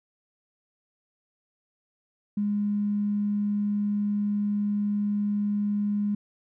triangle tone with tanh clipping, 205.9 Hz, G#3, 15 cents flat, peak -23 dBFS, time 2.37-6.15 s, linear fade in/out 5 ms, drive 3 dB, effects none

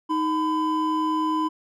triangle tone pair together, 313 / 1008.5 Hz, D#4 / B5, +10 / +36 cents, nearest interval octave + minor sixth, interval 2026 cents, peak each -22 dBFS, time 0.09-1.49 s, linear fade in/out 20 ms, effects none

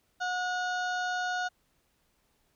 harmonic tone, 727 Hz, F#5, 31 cents flat, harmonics 1 / 2 / 4 / 5 / 6 / 7 / 8 / 9, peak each -32 / -32 / -46 / -45 / -46 / -55 / -52 / -49 dBFS, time 0.2-1.49 s, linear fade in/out 20 ms, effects pink hiss -72 dBFS RMS until 2.55 s

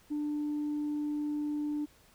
sine tone, 296.7 Hz, D4, 18 cents sharp, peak -29 dBFS, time 0.1-1.86 s, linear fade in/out 20 ms, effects tanh soft clip ceiling -28 dBFS + pink hiss -62 dBFS RMS until 2.14 s

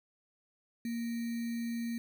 sine tone with sample-and-hold, 233.1 Hz, A#3, in tune, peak -33 dBFS, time 0.85-1.98 s, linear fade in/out 2 ms, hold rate 2100 Hz, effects none

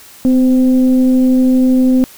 sine tone with frequency modulation, 255.7 Hz, C4, 40 cents flat, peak -7 dBFS, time 0.25-2.04 s, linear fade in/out 0 ms, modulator 262 Hz, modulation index 0.4, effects white hiss -39 dBFS RMS until 2.17 s

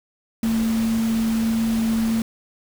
sine tone in noise, 225.2 Hz, A3, 40 cents sharp, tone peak -18 dBFS, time 0.43-2.22 s, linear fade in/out 2 ms, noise pink, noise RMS -33 dBFS, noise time 0.43-2.22 s, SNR +12 dB, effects none

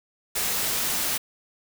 white noise, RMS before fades -26 dBFS, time 0.35-1.18 s, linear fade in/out 10 ms, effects none

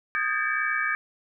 sine tone cluster, 1238 / 1592 / 1654 / 1782 / 2290 Hz, D#6 / G6 / G#6 / A6 / D7, -9 / +26 / -8 / +22 / -44 cents, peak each -30 dBFS, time 0.15-0.95 s, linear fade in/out 0 ms, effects none

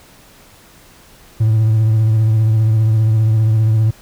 triangle tone with vibrato, 110 Hz, A2, in tune, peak -7 dBFS, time 1.4-3.91 s, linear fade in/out 10 ms, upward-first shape sine, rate 15 Hz, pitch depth 34 cents each way, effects tanh soft clip ceiling -4 dBFS + pink hiss -45 dBFS RMS until 4.01 s

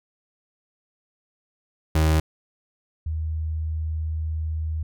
35% pulse / sine tone pair in turn, 78.4 / 78.95 Hz, D#2 / D#2, +14 / +26 cents, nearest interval unison, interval 12 cents, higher second, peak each -15 / -24 dBFS, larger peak first, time 1.95-2.2 / 3.06-4.83 s, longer second, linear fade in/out 5 ms, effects none

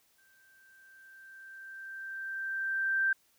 sine tone with exponential growth, 1568 Hz, G6, in tune, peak -24 dBFS, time 0.18-3.13 s, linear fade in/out 5 ms, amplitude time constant 640 ms, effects white hiss -69 dBFS RMS until 3.38 s

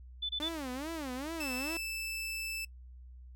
sine tone bursts, 3500 Hz, A7, 10 cents flat, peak -32 dBFS, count 3, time 0.22-0.491 s, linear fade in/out 10 ms, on 73 ms, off 26 ms
sawtooth tone with vibrato, 288.2 Hz, D4, 33 cents flat, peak -33 dBFS, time 0.4-1.77 s, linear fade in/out 0 ms, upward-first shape sine, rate 2.4 Hz, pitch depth 250 cents each way
sawtooth tone, 2638 Hz, E7, 1 cent sharp, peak -33 dBFS, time 1.4-2.65 s, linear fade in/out 5 ms
effects noise-tail reverb RT60 0.1 s tail -24 dB re dry + added 62 Hz sine -48 dBFS peak until 3.35 s

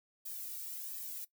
violet noise with flanger, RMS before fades -43 dBFS, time 0.25-1.25 s, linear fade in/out 10 ms, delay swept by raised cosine 1.4 to 1.98 ms, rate 1.4 Hz, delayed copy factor -0.95, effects noise-tail reverb RT60 0.1 s tail -17 dB re dry

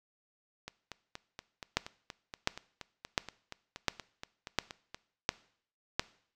two click trains, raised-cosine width 0.2 ms, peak -24 / -9 dBFS, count 19 / 7, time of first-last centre 0.68-4.945 / 1.77-5.995 s, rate 4.22 / 1.42 Hz, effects noise-tail reverb RT60 0.6 s tail -20 dB re dry

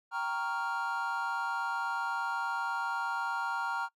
triangle chord, G half-diminished seventh, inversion none, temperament equal, 784 / 932.3 / 1108.7 / 1396.9 Hz, G5 / Bb5 / Db6 / F6, 0 / 0 / 0 / 0 cents, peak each -38 / -33 / -39 / -33 dBFS, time 0.11-3.89 s, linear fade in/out 50 ms, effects noise-tail reverb RT60 0.1 s tail -22 dB re dry

